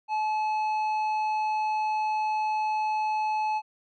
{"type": "tone with tanh clipping", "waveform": "sine", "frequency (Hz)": 860, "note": "A5", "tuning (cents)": -40, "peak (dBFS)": -26, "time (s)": [0.08, 3.62], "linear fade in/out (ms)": 50, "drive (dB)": 8, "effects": []}